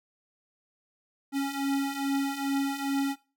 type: beating tone pair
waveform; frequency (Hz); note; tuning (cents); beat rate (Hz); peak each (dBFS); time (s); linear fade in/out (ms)
square; 274.6 / 277; C#4 / C#4; -16 / -1; 2.4; -33 / -29; 1.32-3.16; 50
effects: noise-tail reverb RT60 0.3 s tail -18 dB re dry